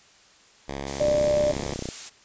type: tone with pitch glide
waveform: 5% pulse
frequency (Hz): 69.3 to 70.76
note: C#2 to C#2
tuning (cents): 0 to +36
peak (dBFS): -20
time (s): 0.68-1.75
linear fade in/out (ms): 5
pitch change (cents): +36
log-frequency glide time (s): 0.96-1.32
type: noise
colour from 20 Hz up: blue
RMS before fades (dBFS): -33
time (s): 0.86-2.1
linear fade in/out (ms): 20
type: tone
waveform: sine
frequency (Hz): 595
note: D5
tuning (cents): +22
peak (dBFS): -19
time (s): 1-1.52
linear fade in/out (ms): 10
type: click train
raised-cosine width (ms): 2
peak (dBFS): -18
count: 28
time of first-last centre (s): 1.02-1.888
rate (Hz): 31.1
effects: white hiss -55 dBFS RMS until 2.24 s + resampled to 16000 Hz